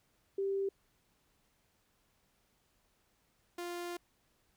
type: tone pair in turn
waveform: sine / sawtooth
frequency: 392 / 349.2 Hz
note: G4 / F4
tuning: 0 / 0 cents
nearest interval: major second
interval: 200 cents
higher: first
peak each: -31 / -35 dBFS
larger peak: first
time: 0.38-0.69 / 3.58-3.97 s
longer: second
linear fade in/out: 5 ms
effects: pink hiss -74 dBFS RMS until 4.56 s